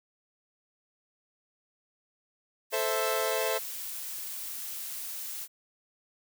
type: noise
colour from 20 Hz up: blue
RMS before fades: -38 dBFS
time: 2.7-5.48 s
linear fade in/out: 50 ms
type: chord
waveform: sawtooth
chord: A minor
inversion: none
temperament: equal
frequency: 440 / 523.3 / 659.3 Hz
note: A4 / C5 / E5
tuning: 0 / 0 / 0 cents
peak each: -28 dBFS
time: 2.72-3.59 s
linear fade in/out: 20 ms
effects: none